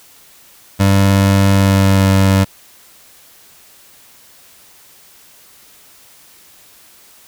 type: tone with pitch glide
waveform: 25% pulse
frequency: 98.1 to 96.64 Hz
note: G2 to G2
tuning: +2 to -24 cents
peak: -5 dBFS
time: 0.79-2.45 s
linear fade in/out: 20 ms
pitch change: -26 cents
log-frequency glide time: 1.47-2.06 s
effects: white hiss -45 dBFS RMS until 7.27 s